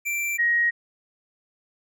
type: tone pair in turn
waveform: square / sine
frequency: 2349 / 1885.5 Hz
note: D7 / A#6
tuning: 0 / +19 cents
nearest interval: major third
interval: 381 cents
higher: first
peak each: -25 / -18 dBFS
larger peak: second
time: 0.05-0.38 / 0.38-0.71 s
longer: neither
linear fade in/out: 20 ms
effects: none